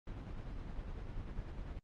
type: noise with tremolo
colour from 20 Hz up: brown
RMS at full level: -42 dBFS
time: 0.07-1.79 s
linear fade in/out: 2 ms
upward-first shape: sine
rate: 10 Hz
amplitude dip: 35%
effects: low-pass 4000 Hz 12 dB/octave + Opus 24 kbps